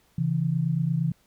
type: tone pair together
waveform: sine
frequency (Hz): 136.18 / 164.81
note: C#3 / E3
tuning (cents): -30 / 0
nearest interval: minor third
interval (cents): 330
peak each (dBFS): -26 / -24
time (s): 0.18-1.12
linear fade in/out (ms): 5
effects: pink hiss -64 dBFS RMS until 1.26 s